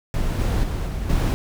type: noise with level steps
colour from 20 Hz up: brown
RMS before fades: -22 / -20 / -25 / -27 / -19 dBFS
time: 0.14-1.34 s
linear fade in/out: 0 ms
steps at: 0.39 / 0.63 / 0.86 / 1.09 s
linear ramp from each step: 10 ms
effects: none